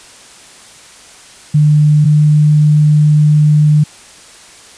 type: tone pair in turn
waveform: sine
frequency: 150 / 150.6 Hz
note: D3 / D3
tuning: +37 / +44 cents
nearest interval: unison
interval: 7 cents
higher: second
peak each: -5 dBFS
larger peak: neither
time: 1.54-2.05 / 2.05-3.84 s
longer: second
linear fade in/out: 10 ms
effects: white hiss -38 dBFS RMS until 4.77 s + resampled to 22050 Hz